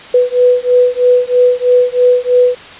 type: beating tone pair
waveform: sine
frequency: 493.9 / 497 Hz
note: B4 / B4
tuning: 0 / +11 cents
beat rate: 3.1 Hz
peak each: -10 dBFS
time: 0.14-2.55 s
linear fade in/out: 5 ms
effects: white hiss -32 dBFS RMS until 2.79 s + resampled to 8000 Hz